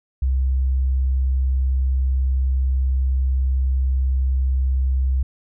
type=tone; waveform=sine; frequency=65.41 Hz; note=C2; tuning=in tune; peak=-16 dBFS; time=0.22-5.23 s; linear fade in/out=5 ms; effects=none